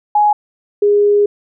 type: tone pair in turn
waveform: sine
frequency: 836 / 410.9 Hz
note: G#5 / G#4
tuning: +11 / -18 cents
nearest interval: octave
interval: 1229 cents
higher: first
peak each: -8 dBFS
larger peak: neither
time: 0.15-0.33 / 0.82-1.26 s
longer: second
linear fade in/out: 5 ms
effects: none